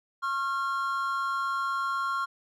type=tone pair together; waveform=triangle; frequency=1086 / 1382 Hz; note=C#6 / F6; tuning=-36 / -19 cents; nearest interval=major third; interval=417 cents; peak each=-28 dBFS; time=0.22-2.26 s; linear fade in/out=20 ms; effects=none